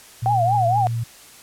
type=tone with pitch glide; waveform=sine; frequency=117.5 to 116.35 Hz; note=A#2 to A#2; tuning=+14 to -3 cents; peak=-21 dBFS; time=0.22-1.04 s; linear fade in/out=10 ms; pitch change=-17 cents; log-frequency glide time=0.48-0.6 s
type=tone with vibrato; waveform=sine; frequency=751 Hz; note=F#5; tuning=26 cents sharp; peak=-16 dBFS; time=0.26-0.87 s; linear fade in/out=0 ms; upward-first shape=triangle; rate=4.3 Hz; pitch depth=210 cents each way
effects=white hiss -45 dBFS RMS until 1.42 s + low-pass 12000 Hz 12 dB/octave